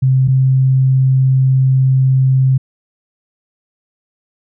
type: tone pair in turn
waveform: sine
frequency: 131.2 / 131.78 Hz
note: C3 / C3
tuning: +5 / +13 cents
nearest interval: unison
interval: 8 cents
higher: second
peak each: -8 dBFS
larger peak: neither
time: 0.02-0.28 / 0.28-2.58 s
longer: second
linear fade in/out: 10 ms
effects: none